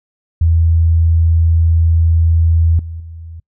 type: tone with level steps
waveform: sine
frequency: 82.4 Hz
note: E2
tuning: in tune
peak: -8 / -23 / -28 dBFS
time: 0.41-3.4 s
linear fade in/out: 5 ms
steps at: 2.79 / 3 s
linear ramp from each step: 2 ms
effects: noise-tail reverb RT60 0.1 s tail -26 dB re dry